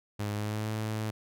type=tone with pitch glide; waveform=sawtooth; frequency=103.83 to 108.8 Hz; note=G#2 to A2; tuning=0 to -19 cents; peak=-27 dBFS; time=0.19-1.11 s; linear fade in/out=10 ms; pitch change=+81 cents; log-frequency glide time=0.32-0.69 s; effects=none